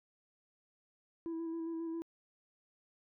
sine tone with vibrato, 329.6 Hz, E4, in tune, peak -34 dBFS, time 1.26-2.02 s, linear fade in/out 0 ms, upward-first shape square, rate 7.4 Hz, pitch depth 17 cents each way, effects tanh soft clip ceiling -36 dBFS

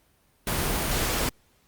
pink noise, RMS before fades -26 dBFS, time 0.47-1.29 s, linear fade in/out 2 ms, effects pink hiss -64 dBFS RMS until 1.67 s + Opus 32 kbps

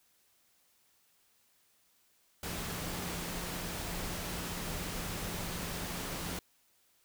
sine tone in noise, 174.61 Hz, F3, in tune, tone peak -45 dBFS, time 2.43-6.39 s, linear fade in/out 2 ms, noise pink, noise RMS -39 dBFS, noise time 2.43-6.39 s, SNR -9 dB, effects white hiss -70 dBFS RMS until 7.04 s

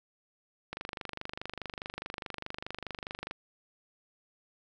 click train, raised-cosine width 0.3 ms, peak -21 dBFS, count 65, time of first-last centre 0.73-3.311 s, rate 24.8 Hz, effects none

